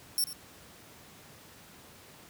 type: tone with echo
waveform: 5% pulse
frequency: 5450 Hz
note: F8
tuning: 43 cents flat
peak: -20 dBFS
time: 0.18-0.24 s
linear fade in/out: 0 ms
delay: 90 ms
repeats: 1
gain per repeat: -13 dB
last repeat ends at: 0.33 s
effects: pink hiss -53 dBFS RMS until 2.29 s + high-pass 80 Hz 12 dB/octave